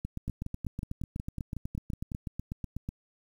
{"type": "two click trains", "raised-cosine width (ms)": 5, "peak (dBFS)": [-23, -22], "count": [11, 24], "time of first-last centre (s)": [[0.28, 2.118], [0.05, 2.89]], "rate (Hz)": [5.44, 8.1], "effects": ["9-bit"]}